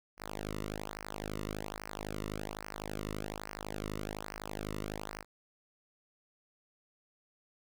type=tone with flanger; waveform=sawtooth; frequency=51.91 Hz; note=G#1; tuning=in tune; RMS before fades=-41 dBFS; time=0.17-5.25 s; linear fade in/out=50 ms; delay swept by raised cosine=0.27 to 1.27 ms; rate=1.2 Hz; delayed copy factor=-0.95; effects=none